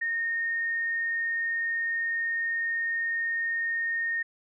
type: tone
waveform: sine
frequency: 1842 Hz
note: A#6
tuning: 21 cents flat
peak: -26 dBFS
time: 0.01-4.23 s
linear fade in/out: 10 ms
effects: none